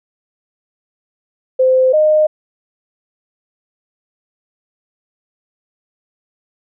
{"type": "tone pair in turn", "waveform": "sine", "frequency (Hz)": [517, 614.8], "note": ["C5", "D#5"], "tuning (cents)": [-21, -21], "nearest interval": "minor third", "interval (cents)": 300, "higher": "second", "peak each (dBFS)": -8, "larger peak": "neither", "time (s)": [[1.59, 1.93], [1.93, 2.27]], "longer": "neither", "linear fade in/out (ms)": 10, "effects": []}